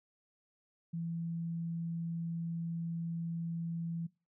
sine tone, 167.2 Hz, E3, 25 cents sharp, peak -35 dBFS, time 0.93-4.07 s, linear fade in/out 10 ms, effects noise-tail reverb RT60 0.3 s tail -22 dB re dry

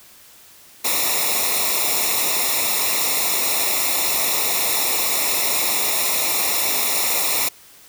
white noise with comb filter, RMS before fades -20 dBFS, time 0.84-7.49 s, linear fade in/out 10 ms, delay 0.64 ms, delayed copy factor -0.9, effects white hiss -47 dBFS RMS until 7.88 s

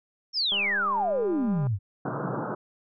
sine exponential sweep, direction down, 5588 to 91 Hz, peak -23 dBFS, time 0.33-1.79 s, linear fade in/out 50 ms
click train, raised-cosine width 1 ms, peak -26 dBFS, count 232, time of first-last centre 0.52-1.669 s, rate 201 Hz
pink band-pass noise, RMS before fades -31 dBFS, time 2.05-2.55 s, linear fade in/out 5 ms, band 120 to 1500 Hz, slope 96 dB/octave
effects none

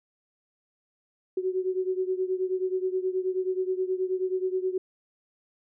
sine beating tone pair, 370 / 379.4 Hz, F#4 / F#4, 0 / +43 cents, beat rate 9.4 Hz, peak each -27 / -30 dBFS, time 1.37-4.78 s, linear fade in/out 5 ms, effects none

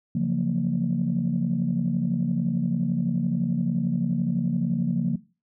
sine chord, Gb major seventh, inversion second, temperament just, 138.75 / 173.43 / 185 / 231.2 Hz, Db3 / F3 / Gb3 / Bb3, +2 / -12 / 0 / -14 cents, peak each -28 / -25 / -29 / -25 dBFS, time 0.15-5.16 s, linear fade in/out 5 ms, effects noise-tail reverb RT60 0.3 s tail -18 dB re dry + tanh soft clip ceiling -14 dBFS

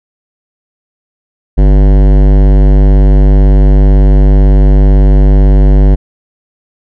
sine tone with hard clipping, 49 Hz, G1, in tune, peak -4 dBFS, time 1.57-5.96 s, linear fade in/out 20 ms, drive 18 dB, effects none

